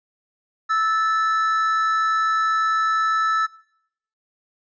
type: tone pair together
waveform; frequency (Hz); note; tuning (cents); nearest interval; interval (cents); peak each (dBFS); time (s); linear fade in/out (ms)
triangle; 1314.1 / 1752; E6 / A6; -6 / -8; perfect fourth; 498; -16 / -24; 0.69-3.47; 20
effects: noise-tail reverb RT60 0.7 s tail -21 dB re dry + resampled to 16000 Hz